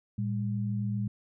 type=tone pair together; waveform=sine; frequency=113.7 / 201.3 Hz; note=A#2 / G3; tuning=-43 / +46 cents; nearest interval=minor seventh; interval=989 cents; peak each=-30 / -32 dBFS; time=0.18-1.08 s; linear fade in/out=5 ms; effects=none